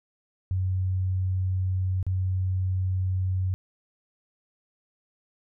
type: tone with dropouts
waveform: sine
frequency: 93.2 Hz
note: F#2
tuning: 13 cents sharp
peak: -23 dBFS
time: 0.51-3.54 s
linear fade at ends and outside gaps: 0 ms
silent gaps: 2.028-2.066 s
effects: none

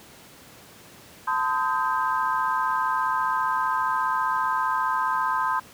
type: tone cluster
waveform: sine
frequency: 890 / 1025 / 1258 / 1579 Hz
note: A5 / C6 / D#6 / G6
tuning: +20 / -36 / +19 / +12 cents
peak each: -29 / -24 / -29 / -30 dBFS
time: 1.27-5.6 s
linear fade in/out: 10 ms
effects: pink hiss -48 dBFS RMS until 5.73 s + high-pass 100 Hz 12 dB/octave

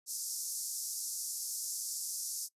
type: band-pass noise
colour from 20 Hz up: pink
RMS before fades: -39 dBFS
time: 0.06-2.49 s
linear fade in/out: 50 ms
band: 5200 to 13000 Hz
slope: 48 dB/octave
effects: noise-tail reverb RT60 0.1 s tail -21 dB re dry + resampled to 32000 Hz

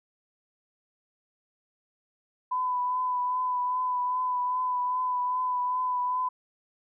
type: tone with vibrato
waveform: sine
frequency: 1000 Hz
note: B5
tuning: 21 cents sharp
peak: -25 dBFS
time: 2.51-6.29 s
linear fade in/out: 10 ms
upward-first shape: triangle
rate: 2.5 Hz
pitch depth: 25 cents each way
effects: none

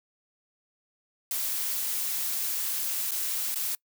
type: noise with dropouts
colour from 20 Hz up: blue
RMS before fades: -30 dBFS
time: 1.31-3.75 s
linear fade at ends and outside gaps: 1 ms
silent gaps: 3.109-3.117 / 3.545-3.558 s
effects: noise-tail reverb RT60 0.1 s tail -25 dB re dry

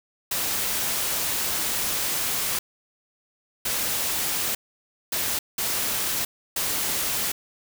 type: noise bursts at uneven times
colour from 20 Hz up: white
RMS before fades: -26 dBFS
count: 5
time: 0.31-2.59 / 3.65-4.55 / 5.12-5.39 / 5.58-6.25 / 6.56-7.32 s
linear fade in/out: 5 ms
effects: none

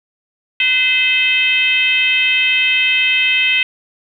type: tone with frequency modulation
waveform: sine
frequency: 2589 Hz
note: E7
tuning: 32 cents flat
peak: -11 dBFS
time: 0.6-3.63 s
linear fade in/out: 2 ms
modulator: 537 Hz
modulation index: 1.1
effects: 8-bit

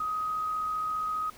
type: tone with amplitude modulation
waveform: sine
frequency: 1257 Hz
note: D#6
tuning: 17 cents sharp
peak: -27 dBFS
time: 0-1.3 s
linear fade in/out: 5 ms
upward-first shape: sine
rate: 55 Hz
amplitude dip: 25%
effects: pink hiss -52 dBFS RMS until 1.37 s

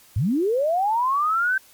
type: linear sweep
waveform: sine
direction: up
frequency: 83.9 to 1568 Hz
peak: -18 dBFS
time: 0.16-1.58 s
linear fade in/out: 5 ms
effects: white hiss -52 dBFS RMS until 1.73 s + MP3 96 kbps

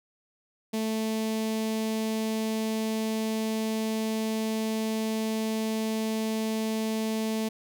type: tone with notch filter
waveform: sawtooth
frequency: 220 Hz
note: A3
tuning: in tune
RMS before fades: -29 dBFS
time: 0.73-7.49 s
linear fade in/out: 10 ms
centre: 1400 Hz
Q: 1.1
effects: none

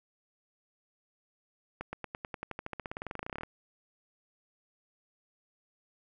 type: accelerating click train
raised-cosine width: 0.5 ms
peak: -22 dBFS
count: 28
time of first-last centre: 1.81-3.434 s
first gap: 120 ms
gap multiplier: 0.94
effects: none

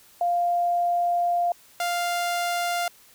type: tone pair in turn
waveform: sine / sawtooth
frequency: 698.5 / 698.5 Hz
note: F5 / F5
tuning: 0 / 0 cents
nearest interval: unison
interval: 0 cents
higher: neither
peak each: -20 dBFS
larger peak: neither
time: 0.21-1.52 / 1.8-2.88 s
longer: first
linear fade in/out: 2 ms
effects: white hiss -54 dBFS RMS until 3.14 s

